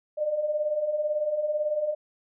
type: beating tone pair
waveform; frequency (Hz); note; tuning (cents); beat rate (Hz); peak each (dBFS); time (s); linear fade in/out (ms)
sine; 587.3 / 605.3; D5 / D#5; 0 / -48; 18; -32 / -25; 0.17-1.95; 20
effects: none